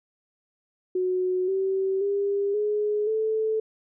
sine tone with pitch steps, 367.5 / 384 / 401.2 / 419.2 / 438 Hz, F#4 / G4 / G4 / G#4 / A4, -12 / -36 / +40 / +16 / -8 cents, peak -22 dBFS, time 0.95-3.6 s, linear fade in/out 5 ms, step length 530 ms, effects none

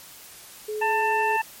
sine tone, 426.3 Hz, G#4, 45 cents sharp, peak -27 dBFS, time 0.68-1.37 s, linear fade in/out 10 ms
harmonic tone, 890 Hz, A5, 20 cents sharp, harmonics 1 / 2 / 3, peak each -22 / -27 / -29 dBFS, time 0.81-1.42 s, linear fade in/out 10 ms
effects white hiss -45 dBFS RMS until 1.6 s + MP3 64 kbps

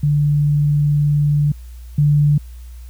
sine tone pair in turn, 146.83 / 146.83 Hz, D3 / D3, 0 / 0 cents, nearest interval unison, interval 0 cents, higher neither, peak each -12 / -10 dBFS, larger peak second, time 0.03-1.52 / 1.98-2.38 s, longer first, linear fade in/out 5 ms, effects added 60 Hz sine -32 dBFS peak until 2.89 s + white hiss -52 dBFS RMS until 2.89 s

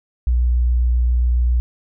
sine tone with vibrato, 60.6 Hz, B1, 32 cents flat, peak -13 dBFS, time 0.27-1.6 s, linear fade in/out 0 ms, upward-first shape triangle, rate 7.4 Hz, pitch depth 12 cents each way, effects none

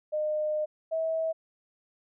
sine tone pair in turn, 610 / 646.3 Hz, D#5 / E5, -34 / -34 cents, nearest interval minor second, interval 100 cents, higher second, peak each -26 dBFS, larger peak neither, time 0.12-0.66 / 0.91-1.33 s, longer first, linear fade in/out 20 ms, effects none

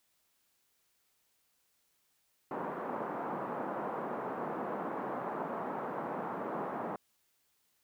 white band-pass noise, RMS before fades -38 dBFS, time 2.51-6.96 s, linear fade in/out 2 ms, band 170 to 1100 Hz, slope 24 dB/octave, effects white hiss -75 dBFS RMS until 7.83 s

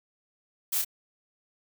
blue noise with echo, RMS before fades -28 dBFS, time 0.72-0.82 s, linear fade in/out 10 ms, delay 28 ms, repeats 1, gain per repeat -4 dB, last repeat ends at 0.848 s, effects none

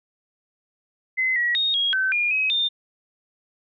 sine tone with pitch steps, 2046 / 1919 / 3718 / 3286 / 1535 / 2421 / 2543 / 3617 Hz, C7 / A#6 / A#7 / G#7 / G6 / D#7 / D#7 / A7, -39 / +50 / -5 / -19 / -37 / -48 / +37 / +47 cents, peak -19 dBFS, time 1.17-2.69 s, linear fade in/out 20 ms, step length 190 ms, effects none

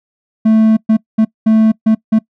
triangle tone bursts at uneven times, 220 Hz, A3, in tune, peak -4 dBFS, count 6, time 0.45-0.77 / 0.89-0.97 / 1.18-1.25 / 1.46-1.72 / 1.86-1.95 / 2.12-2.19 s, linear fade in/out 10 ms, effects noise-tail reverb RT60 0.1 s tail -23 dB re dry

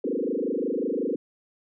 sine tone with frequency modulation, 370 Hz, F#4, in tune, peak -24 dBFS, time 0.04-1.16 s, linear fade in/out 5 ms, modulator 25.5 Hz, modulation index 5, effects none

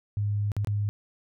sine tone with dropouts, 103.1 Hz, G#2, 12 cents flat, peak -24 dBFS, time 0.17-0.89 s, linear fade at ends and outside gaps 0 ms, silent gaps 0.518-0.566 / 0.647-0.672 s, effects none

